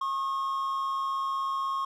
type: tone pair together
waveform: triangle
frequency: 1086 / 1226.1 Hz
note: C#6 / D#6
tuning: -36 / -26 cents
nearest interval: major second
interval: 210 cents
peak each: -26 / -36 dBFS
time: 0.01-1.85 s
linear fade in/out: 5 ms
effects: none